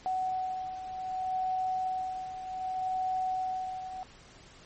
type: beating tone pair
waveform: sine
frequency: 747 / 747.65 Hz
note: F#5 / F#5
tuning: +16 / +18 cents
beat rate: 0.65 Hz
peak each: -37 / -31 dBFS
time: 0.06-4.03 s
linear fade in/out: 0 ms
effects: pink hiss -54 dBFS RMS until 4.65 s + MP3 32 kbps